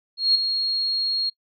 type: tone with ADSR envelope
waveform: sine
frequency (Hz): 4279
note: C8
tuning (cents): +38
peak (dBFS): -13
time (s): 0.17-1.3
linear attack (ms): 180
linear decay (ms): 8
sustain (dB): -8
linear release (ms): 12
effects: noise-tail reverb RT60 0.1 s tail -25 dB re dry